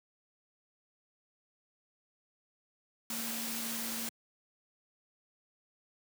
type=tone in noise; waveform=sine; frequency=229.1 Hz; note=A#3; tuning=30 cents flat; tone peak=-42 dBFS; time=3.1-4.09 s; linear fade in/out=2 ms; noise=white; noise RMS=-38 dBFS; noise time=3.1-4.09 s; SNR=-7 dB; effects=high-pass 150 Hz 12 dB/octave